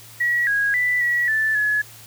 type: tone with pitch steps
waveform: sine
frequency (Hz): 1922 / 1647 / 1980 / 1930 / 1756 / 1699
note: B6 / G#6 / B6 / B6 / A6 / G#6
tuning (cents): -48 / -15 / +4 / -40 / -4 / +39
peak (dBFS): -17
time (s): 0.2-1.82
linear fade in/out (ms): 10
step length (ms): 270
effects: added 112 Hz sine -48 dBFS peak until 2.06 s + white hiss -44 dBFS RMS until 2.06 s